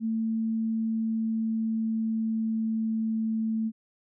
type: tone with pitch glide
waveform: sine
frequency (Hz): 223.5 to 221.8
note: A3 to A3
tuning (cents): +27 to +14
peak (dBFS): -25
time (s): 0-3.72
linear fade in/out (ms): 50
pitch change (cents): -13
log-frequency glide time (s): 0.68-3.32
effects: none